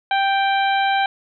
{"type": "harmonic tone", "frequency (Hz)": 785, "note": "G5", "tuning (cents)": 2, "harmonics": [1, 2, 3, 4, 5], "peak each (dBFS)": [-17, -23, -27, -29, -31], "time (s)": [0.11, 1.06], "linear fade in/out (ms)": 2, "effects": []}